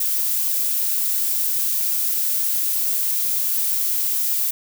violet noise, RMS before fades -21 dBFS, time 0-4.51 s, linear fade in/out 5 ms, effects none

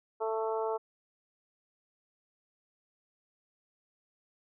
harmonic tone, 221.5 Hz, A3, 12 cents sharp, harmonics 2 / 3 / 4 / 5 / 6, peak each -32 / -37 / -36 / -42 / -44 dBFS, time 0.2-0.78 s, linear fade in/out 20 ms, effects none

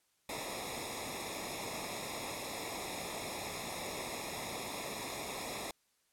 pink noise with comb filter, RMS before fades -41 dBFS, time 0.29-5.71 s, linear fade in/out 2 ms, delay 0.66 ms, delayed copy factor -0.9, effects white hiss -75 dBFS RMS until 6.12 s + low-pass 12000 Hz 12 dB/octave

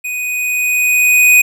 square tone with level ramp, 2489 Hz, D#7, in tune, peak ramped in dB -20 to -5 dBFS, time 0.04-1.42 s, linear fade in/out 10 ms, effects none

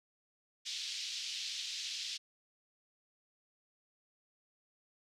pink band-pass noise, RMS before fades -41 dBFS, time 0.65-2.18 s, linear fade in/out 20 ms, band 3100 to 5600 Hz, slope 24 dB/octave, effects none

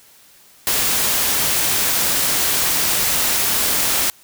white noise, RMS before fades -18 dBFS, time 0.67-4.1 s, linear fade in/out 0 ms, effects white hiss -49 dBFS RMS until 4.23 s

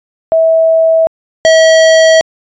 sine / square tone pair in turn, 650 / 644 Hz, E5 / E5, -24 / -41 cents, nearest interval unison, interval 17 cents, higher first, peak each -5 / -4 dBFS, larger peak second, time 0.32-1.07 / 1.45-2.21 s, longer second, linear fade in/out 0 ms, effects resampled to 16000 Hz

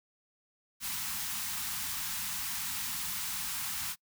white band-stop noise, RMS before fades -36 dBFS, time 0.8-3.96 s, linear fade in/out 50 ms, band 250 to 810 Hz, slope 48 dB/octave, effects noise-tail reverb RT60 0.1 s tail -25 dB re dry

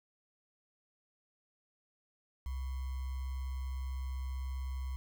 sine tone with sample-and-hold, 65.41 Hz, C2, in tune, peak -35 dBFS, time 2.46-4.96 s, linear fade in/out 0 ms, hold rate 1050 Hz, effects none

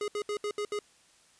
square tone bursts at uneven times, 415.3 Hz, G#4, in tune, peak -31 dBFS, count 6, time 0.01-0.08 / 0.15-0.22 / 0.29-0.37 / 0.44-0.51 / 0.58-0.65 / 0.72-0.79 s, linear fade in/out 2 ms, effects white hiss -62 dBFS RMS until 1.39 s + resampled to 22050 Hz

